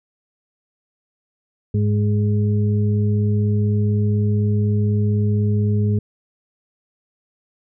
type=harmonic tone; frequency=104.1 Hz; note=G#2; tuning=5 cents sharp; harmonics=1 / 2 / 4; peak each=-16 / -22 / -28 dBFS; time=1.74-5.99 s; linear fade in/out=5 ms; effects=none